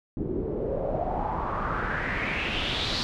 pink noise with low-pass filter sweep, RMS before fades -29 dBFS, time 0.17-3.03 s, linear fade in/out 0 ms, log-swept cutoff 310 to 4500 Hz, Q 4.5, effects none

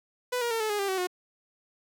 sawtooth tone with pitch steps, 496.3 / 474.4 / 453.5 / 433.6 / 414.5 / 396.2 / 378.7 / 362.1 Hz, B4 / A#4 / A#4 / A4 / G#4 / G4 / F#4 / F#4, +8 / +30 / -48 / -25 / -3 / +18 / +40 / -37 cents, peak -23 dBFS, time 0.32-1.072 s, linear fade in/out 10 ms, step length 94 ms, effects none

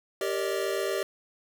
square chord, Eb major seventh, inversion first, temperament equal with one note detuned, 392 / 466.2 / 574.2 / 622.3 Hz, G4 / Bb4 / D5 / Eb5, 0 / 0 / -39 / 0 cents, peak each -31 / -35 / -35 / -35 dBFS, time 0.21-1.03 s, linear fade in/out 2 ms, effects none

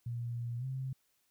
sine tone with pitch glide, 118.8 to 131.82 Hz, A#2 to C3, +33 to +13 cents, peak -35 dBFS, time 0.06-0.93 s, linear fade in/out 5 ms, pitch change +180 cents, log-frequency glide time 0.58-0.65 s, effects white hiss -75 dBFS RMS until 1.3 s

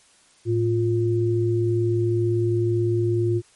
sine tone pair together, 110.69 / 350.2 Hz, A2 / F4, +11 / +5 cents, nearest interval octave + minor sixth, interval 1994 cents, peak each -21 dBFS, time 0.45-3.42 s, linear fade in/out 50 ms, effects white hiss -56 dBFS RMS until 3.55 s + MP3 48 kbps

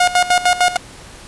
sawtooth tone with tremolo, 718 Hz, F5, 48 cents sharp, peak -6 dBFS, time 0-0.77 s, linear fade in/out 5 ms, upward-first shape square, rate 6.6 Hz, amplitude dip 80%, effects pink hiss -38 dBFS RMS until 1.27 s + resampled to 24000 Hz

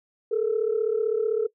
sine tone pair together, 425.9 / 461.6 Hz, G#4 / A#4, +44 / -17 cents, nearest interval minor second, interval 139 cents, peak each -23 dBFS, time 0.31-1.47 s, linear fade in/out 10 ms, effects noise-tail reverb RT60 0.1 s tail -20 dB re dry + tanh soft clip ceiling -15 dBFS

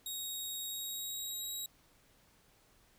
15% pulse tone with pitch glide, 3770 to 3836 Hz, A#7 to A#7, +19 to +49 cents, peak -32 dBFS, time 0.06-1.66 s, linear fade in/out 2 ms, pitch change +30 cents, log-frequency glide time 0.63-1.52 s, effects pink hiss -67 dBFS RMS until 2.98 s

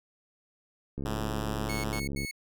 click train, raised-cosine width 3 ms, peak -23 dBFS, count 89, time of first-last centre 0.98-2.248 s, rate 69.4 Hz
5% pulse tone with vibrato, 108.1 Hz, A2, 30 cents flat, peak -23 dBFS, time 1.05-2 s, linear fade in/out 10 ms, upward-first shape square, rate 8.6 Hz, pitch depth 10 cents each way
sawtooth tone bursts, 2200 Hz, C#7, 14 cents flat, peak -32 dBFS, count 3, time 1.69-2.312 s, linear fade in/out 5 ms, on 150 ms, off 86 ms
effects none

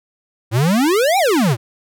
square exponential two-way sweep, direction up then down, 104.3 to 812 to 104.3 Hz, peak -13 dBFS, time 0.51-1.57 s, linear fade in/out 50 ms, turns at 1.18 s, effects none

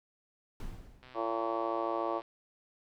brown noise with exponential decay, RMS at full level -38 dBFS, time 0.6-1.39 s, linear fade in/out 2 ms, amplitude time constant 170 ms
click train, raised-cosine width 0.3 ms, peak -37 dBFS, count 152, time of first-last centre 1.03-2.219 s, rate 127 Hz
harmonic tone, 113.6 Hz, A#2, 44 cents flat, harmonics 3 / 4 / 5 / 6 / 7 / 8 / 9 / 10, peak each -37 / -41 / -37 / -38 / -42 / -40 / -44 / -38 dBFS, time 1.14-2.22 s, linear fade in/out 50 ms
effects none

